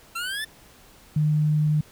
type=exponential sweep; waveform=25% pulse; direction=up; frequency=1337 to 1800 Hz; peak=-24 dBFS; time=0.15-0.45 s; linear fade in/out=10 ms
type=tone; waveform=sine; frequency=151.9 Hz; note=D#3; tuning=41 cents flat; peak=-18 dBFS; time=1.16-1.81 s; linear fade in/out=5 ms
effects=pink hiss -52 dBFS RMS until 1.91 s